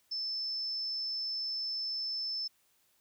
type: tone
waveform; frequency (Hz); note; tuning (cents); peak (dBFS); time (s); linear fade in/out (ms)
sine; 5274; E8; 0; -33; 0.11-2.48; 10
effects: white hiss -71 dBFS RMS until 3 s